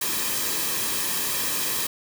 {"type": "noise with comb filter", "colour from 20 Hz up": "white", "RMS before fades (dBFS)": -26, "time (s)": [0.01, 1.87], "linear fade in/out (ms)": 5, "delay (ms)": 1.4, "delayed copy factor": -0.55, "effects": []}